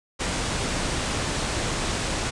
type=low-pass noise; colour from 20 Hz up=pink; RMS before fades=-27 dBFS; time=0.19-2.31 s; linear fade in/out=20 ms; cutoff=9400 Hz; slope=48 dB/octave; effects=resampled to 24000 Hz